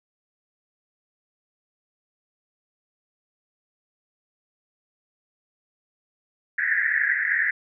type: band-pass noise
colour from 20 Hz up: pink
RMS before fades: -23 dBFS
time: 6.58-7.51 s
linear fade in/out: 5 ms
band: 1600 to 2000 Hz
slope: 96 dB/octave
effects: none